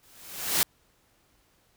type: noise with exponential growth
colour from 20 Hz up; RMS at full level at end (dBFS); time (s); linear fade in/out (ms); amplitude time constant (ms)
white; -21; 0.03-0.63; 0; 130
effects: pink hiss -66 dBFS RMS until 1.76 s